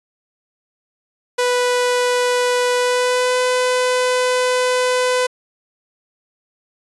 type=tone with pitch glide; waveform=sawtooth; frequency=493.9 to 502.8 Hz; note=B4 to B4; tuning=0 to +31 cents; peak=-11 dBFS; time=1.38-5.27 s; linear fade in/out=10 ms; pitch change=+31 cents; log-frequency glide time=2.77-3.39 s; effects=resampled to 24000 Hz